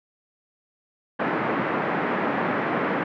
pink band-pass noise, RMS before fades -25 dBFS, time 1.19-3.04 s, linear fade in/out 10 ms, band 180 to 2000 Hz, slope 24 dB/octave, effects none

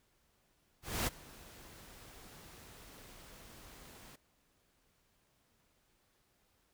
pink noise with ADSR envelope, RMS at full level -33 dBFS, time 0.82-4.16 s, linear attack 250 ms, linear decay 23 ms, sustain -22 dB, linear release 8 ms, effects pink hiss -74 dBFS RMS until 6.73 s

